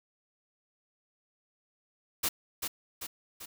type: noise with echo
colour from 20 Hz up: white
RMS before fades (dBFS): -29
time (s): 2.23-2.29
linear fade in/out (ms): 10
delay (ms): 390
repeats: 3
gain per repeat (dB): -5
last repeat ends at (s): 3.46
effects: none